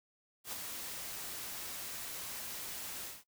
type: noise with ADSR envelope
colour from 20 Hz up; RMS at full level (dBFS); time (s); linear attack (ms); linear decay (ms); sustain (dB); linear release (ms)
white; -39; 0.44-3.24; 89; 4; -4; 200
effects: noise-tail reverb RT60 0.1 s tail -18 dB re dry